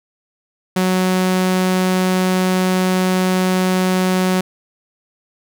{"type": "tone", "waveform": "sawtooth", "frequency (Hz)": 185, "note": "F#3", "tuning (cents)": 0, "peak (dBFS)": -10, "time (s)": [0.76, 4.41], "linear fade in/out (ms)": 5, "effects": []}